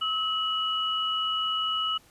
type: tone pair together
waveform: sine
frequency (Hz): 1287.6 / 2936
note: E6 / F#7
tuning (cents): -41 / -14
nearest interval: octave + major second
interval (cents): 1427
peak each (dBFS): -29 / -27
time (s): 0.01-1.98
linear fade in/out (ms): 10
effects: pink hiss -58 dBFS RMS until 2.1 s + resampled to 32000 Hz